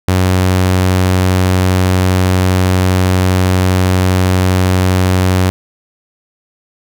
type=tone; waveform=sawtooth; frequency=92.5 Hz; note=F#2; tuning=in tune; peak=-5 dBFS; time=0.08-5.5 s; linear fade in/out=0 ms; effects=none